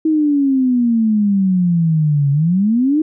sine exponential two-way sweep, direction down then up, 319.9 to 138.59 to 319.9 Hz, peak -11 dBFS, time 0.05-3.02 s, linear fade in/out 5 ms, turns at 2.31 s, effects none

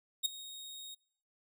sawtooth tone with ADSR envelope, 3742 Hz, A#7, 6 cents sharp, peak -23 dBFS, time 0.23-0.95 s, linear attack 24 ms, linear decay 11 ms, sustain -19 dB, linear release 12 ms, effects noise-tail reverb RT60 0.7 s tail -25 dB re dry

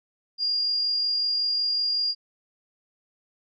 sine tone with amplitude modulation, 4820 Hz, D8, 44 cents sharp, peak -21 dBFS, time 0.38-2.15 s, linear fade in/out 50 ms, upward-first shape sine, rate 45.4 Hz, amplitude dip 25%, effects none

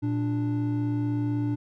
triangle tone pair together, 116.55 / 293.7 Hz, A#2 / D4, 0 / 0 cents, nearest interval octave + major third, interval 1600 cents, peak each -25 dBFS, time 0.02-1.56 s, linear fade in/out 20 ms, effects none

